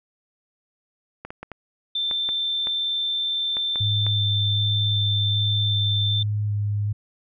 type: clicks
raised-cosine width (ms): 0.5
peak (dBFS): -19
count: 10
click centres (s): 1.25 / 1.305 / 1.43 / 1.517 / 2.112 / 2.29 / 2.671 / 3.569 / 3.758 / 4.066
type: tone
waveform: sine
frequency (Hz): 3559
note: A7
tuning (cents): +19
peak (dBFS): -22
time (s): 1.95-6.23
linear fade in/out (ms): 5
type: tone with vibrato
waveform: sine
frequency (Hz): 103.9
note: G#2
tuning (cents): +1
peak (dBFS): -21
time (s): 3.8-6.93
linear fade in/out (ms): 10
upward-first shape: square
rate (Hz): 1.3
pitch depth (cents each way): 12
effects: none